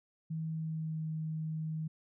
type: tone with pitch glide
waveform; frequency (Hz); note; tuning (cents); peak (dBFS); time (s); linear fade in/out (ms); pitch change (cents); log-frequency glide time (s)
sine; 160 to 157.71; D#3 to D#3; +49 to +24; -34; 0.3-1.88; 10; -25; 0.51-1.06
effects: none

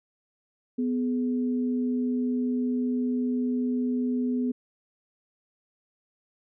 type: tone pair together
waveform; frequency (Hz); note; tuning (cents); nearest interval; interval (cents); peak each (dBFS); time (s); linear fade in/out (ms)
sine; 248.7 / 423.5; B3 / G#4; +12 / +34; major sixth; 922; -24 / -35; 0.78-4.52; 10
effects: none

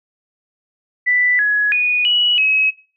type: tone with pitch steps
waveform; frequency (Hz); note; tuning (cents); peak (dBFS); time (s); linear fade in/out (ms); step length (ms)
sine; 1981 / 1681 / 2467 / 2930 / 2558; B6 / G#6 / D#7 / F#7 / D#7; +5 / +20 / -15 / -18 / +47; -12; 1.06-2.71; 20; 330
effects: noise-tail reverb RT60 0.4 s tail -20 dB re dry

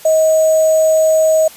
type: tone with sample-and-hold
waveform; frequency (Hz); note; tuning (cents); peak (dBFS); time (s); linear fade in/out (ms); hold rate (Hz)
sine; 633; D#5; +30; -8; 0.05-1.48; 5; 7350
effects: white hiss -38 dBFS RMS until 1.56 s + resampled to 32000 Hz

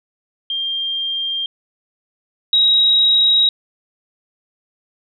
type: tone pair in turn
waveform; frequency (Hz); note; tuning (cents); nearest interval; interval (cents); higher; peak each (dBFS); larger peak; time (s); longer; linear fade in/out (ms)
sine; 3193 / 3817; G7 / A#7; +31 / +40; minor third; 309; second; -19 / -10; second; 0.5-1.46 / 2.53-3.49; neither; 2
effects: none

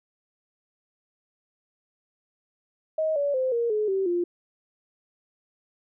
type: tone with pitch steps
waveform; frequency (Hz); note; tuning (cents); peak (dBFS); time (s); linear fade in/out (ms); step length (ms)
sine; 630 / 571.1 / 517.7 / 469.2 / 425.4 / 385.6 / 349.5; D#5 / D5 / C5 / A#4 / G#4 / G4 / F4; +21 / -49 / -18 / +11 / +42 / -28 / +1; -22; 2.98-4.24; 5; 180
effects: none

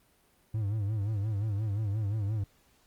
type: tone with vibrato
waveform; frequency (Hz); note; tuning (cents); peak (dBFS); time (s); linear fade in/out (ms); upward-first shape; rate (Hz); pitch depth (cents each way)
triangle; 104.6; G#2; +13; -26; 0.54-2.44; 5; sine; 5.7; 110
effects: pink hiss -66 dBFS RMS until 2.86 s + Opus 32 kbps

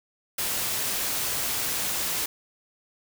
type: noise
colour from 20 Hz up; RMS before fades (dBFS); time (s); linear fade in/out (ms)
white; -28; 0.38-2.26; 5
effects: none

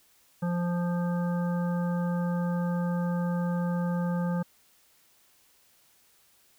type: harmonic tone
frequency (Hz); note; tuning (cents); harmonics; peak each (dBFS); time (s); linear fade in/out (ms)
174.61; F3; 0; 1 / 3 / 5 / 7 / 9; -26 / -36 / -40 / -43 / -45; 0.42-4.43; 10
effects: white hiss -63 dBFS RMS until 6.58 s

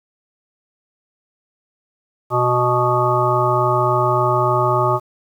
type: harmonic tone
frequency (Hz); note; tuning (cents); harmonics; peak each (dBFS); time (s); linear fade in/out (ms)
123.47; B2; 0; 1 / 3 / 5 / 7 / 9 / 10; -21 / -21 / -21 / -21 / -21 / -21; 2.3-5; 50
effects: 8-bit

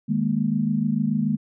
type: chord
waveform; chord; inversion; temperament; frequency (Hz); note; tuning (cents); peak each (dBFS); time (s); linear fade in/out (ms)
sine; D# suspended fourth; none; equal with one note detuned; 155.56 / 207.7 / 234.6; D#3 / G#3 / A#3; 0 / 0 / +11; -26 / -23 / -24; 0.08-1.37; 20
effects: none

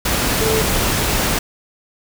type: tone in noise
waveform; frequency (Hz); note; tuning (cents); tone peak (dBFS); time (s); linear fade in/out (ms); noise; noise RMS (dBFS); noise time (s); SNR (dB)
sine; 440; A4; 0; -17; 0.41-0.62; 5; pink; -18; 0.05-1.39; -2
effects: none

